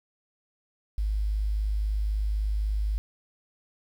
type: tone with quantisation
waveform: sine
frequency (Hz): 51.91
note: G#1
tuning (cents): 0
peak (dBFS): -24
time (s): 0.98-2.98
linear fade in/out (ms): 0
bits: 9
effects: none